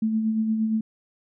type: tone with tremolo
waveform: sine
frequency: 220 Hz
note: A3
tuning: in tune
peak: -19 dBFS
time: 0.02-0.81 s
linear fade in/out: 5 ms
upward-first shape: sine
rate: 8.6 Hz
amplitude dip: 40%
effects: none